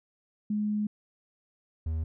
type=tone pair in turn; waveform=sine / triangle; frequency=210 / 79.9 Hz; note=G#3 / D#2; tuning=+19 / +47 cents; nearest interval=octave + perfect fourth; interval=1672 cents; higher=first; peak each=-26 / -26 dBFS; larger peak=neither; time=0.5-0.87 / 1.86-2.04 s; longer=first; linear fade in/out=5 ms; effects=none